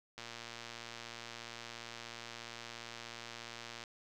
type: click train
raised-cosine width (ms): 0.2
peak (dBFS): -28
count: 429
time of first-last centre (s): 0.18-3.838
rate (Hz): 117
effects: none